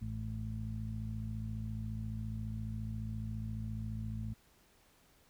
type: harmonic tone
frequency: 54.5 Hz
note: A1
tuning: 16 cents flat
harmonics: 1 / 2 / 3 / 4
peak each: -43 / -39 / -52 / -44 dBFS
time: 0.01-4.34 s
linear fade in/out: 10 ms
effects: pink hiss -67 dBFS RMS until 5.29 s